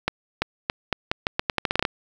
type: accelerating click train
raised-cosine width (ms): 0.3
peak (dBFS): -5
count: 15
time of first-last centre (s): 0.08-1.852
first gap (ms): 340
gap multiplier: 0.82
effects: 7-bit